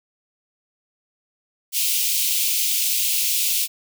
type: high-pass noise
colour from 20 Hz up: white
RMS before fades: -21 dBFS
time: 1.72-3.68 s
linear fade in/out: 50 ms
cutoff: 2400 Hz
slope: 48 dB/octave
effects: none